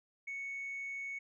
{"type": "tone", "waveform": "sine", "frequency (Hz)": 2217, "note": "C#7", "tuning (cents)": 0, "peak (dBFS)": -37, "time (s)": [0.27, 1.19], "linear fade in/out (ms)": 10, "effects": ["tanh soft clip ceiling -36 dBFS"]}